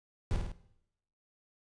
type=noise with echo; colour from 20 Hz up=brown; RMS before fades=-29 dBFS; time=0.31-0.36 s; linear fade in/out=0 ms; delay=52 ms; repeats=3; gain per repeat=-4 dB; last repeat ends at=0.516 s; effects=noise-tail reverb RT60 0.8 s tail -17 dB re dry + resampled to 22050 Hz